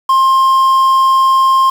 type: tone with quantisation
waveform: triangle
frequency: 1060 Hz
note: C6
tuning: 22 cents sharp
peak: -5 dBFS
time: 0.09-1.7 s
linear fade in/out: 5 ms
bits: 5
effects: none